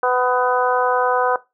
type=harmonic tone; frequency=250.1 Hz; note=B3; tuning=22 cents sharp; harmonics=2 / 3 / 4 / 5 / 6; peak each=-19 / -21 / -22 / -23 / -24 dBFS; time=0.03-1.36 s; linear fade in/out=2 ms; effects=noise-tail reverb RT60 0.2 s tail -17 dB re dry